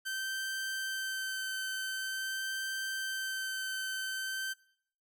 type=tone with vibrato; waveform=sawtooth; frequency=1548 Hz; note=G6; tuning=22 cents flat; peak=-31 dBFS; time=0.05-4.54 s; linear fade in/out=20 ms; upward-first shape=sine; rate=0.46 Hz; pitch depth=11 cents each way; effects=noise-tail reverb RT60 0.7 s tail -23 dB re dry